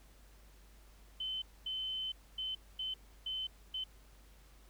sine tone bursts at uneven times, 3060 Hz, G7, 42 cents flat, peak -36 dBFS, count 6, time 1.2-1.42 / 1.66-2.12 / 2.38-2.55 / 2.79-2.94 / 3.26-3.47 / 3.74-3.84 s, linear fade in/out 5 ms, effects added 50 Hz sine -58 dBFS peak until 4.69 s + pink hiss -65 dBFS RMS until 4.69 s

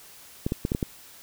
clicks, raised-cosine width 3 ms, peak -12 dBFS, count 6, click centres 0.465 / 0.521 / 0.651 / 0.719 / 0.749 / 0.828 s, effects white hiss -49 dBFS RMS until 1.22 s

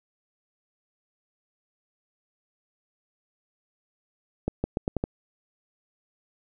accelerating click train, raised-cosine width 2 ms, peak -12 dBFS, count 6, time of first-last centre 4.48-5.039 s, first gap 160 ms, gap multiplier 0.82, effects none

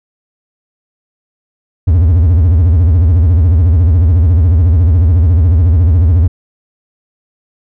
triangle tone with vibrato, 83.9 Hz, E2, 31 cents sharp, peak -3 dBFS, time 1.87-6.28 s, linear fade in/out 10 ms, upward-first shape sine, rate 14 Hz, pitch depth 220 cents each way, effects none

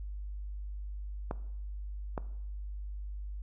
clicks, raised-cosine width 1 ms, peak -20 dBFS, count 2, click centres 1.311 / 2.178 s, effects noise-tail reverb RT60 0.8 s tail -17 dB re dry + added 50 Hz sine -37 dBFS peak until 3.42 s

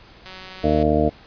click train, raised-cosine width 0.2 ms, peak -21 dBFS, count 107, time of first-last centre 0.26-0.827 s, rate 187 Hz
harmonic tone, 76.1 Hz, D#2, 38 cents flat, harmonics 1 / 2 / 3 / 4 / 5 / 6 / 7 / 8 / 9, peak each -24 / -26 / -24 / -22 / -32 / -22 / -32 / -23 / -23 dBFS, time 0.63-1.1 s, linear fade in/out 20 ms
effects pink hiss -47 dBFS RMS until 1.26 s + resampled to 11025 Hz

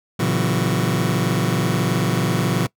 sawtooth chord, F# dominant seventh, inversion first, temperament just, 115.62 / 138.75 / 166.5 / 185 Hz, A#2 / C#3 / E3 / F#3, -14 / +2 / +18 / 0 cents, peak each -19 dBFS, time 0.19-2.67 s, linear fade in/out 10 ms, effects noise-tail reverb RT60 0.1 s tail -22 dB re dry

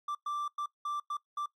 triangle tone bursts at uneven times, 1174.7 Hz, D6, in tune, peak -30 dBFS, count 6, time 0.08-0.15 / 0.26-0.48 / 0.58-0.66 / 0.85-1 / 1.1-1.17 / 1.37-1.46 s, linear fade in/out 5 ms, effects noise-tail reverb RT60 0.1 s tail -19 dB re dry + MP3 64 kbps

